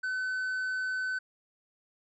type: tone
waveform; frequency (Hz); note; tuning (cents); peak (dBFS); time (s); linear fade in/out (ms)
triangle; 1515; F#6; +40; -28; 0.03-1.19; 10
effects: resampled to 22050 Hz